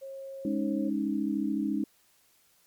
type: tone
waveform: sine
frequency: 541 Hz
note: C#5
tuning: 42 cents flat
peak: -38 dBFS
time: 0.01-0.9 s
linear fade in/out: 20 ms
type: chord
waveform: sine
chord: Ab suspended fourth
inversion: none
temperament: equal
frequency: 207.7 / 277.2 / 311.1 Hz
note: Ab3 / Db4 / Eb4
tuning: 0 / 0 / 0 cents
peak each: -31 dBFS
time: 0.45-1.84 s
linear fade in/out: 2 ms
effects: white hiss -65 dBFS RMS until 2.66 s + MP3 96 kbps